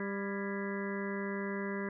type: harmonic tone with a mistuned harmonic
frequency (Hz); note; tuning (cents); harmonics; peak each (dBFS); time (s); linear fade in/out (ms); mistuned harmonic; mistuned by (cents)
198.3; G3; +20; 1 / 2 / 3 / 5 / 6 / 7 / 8 / 9 / 10; -37 / -39 / -46 / -46 / -50 / -52 / -44 / -54 / -46; 0-1.89; 2; 8; +68
effects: none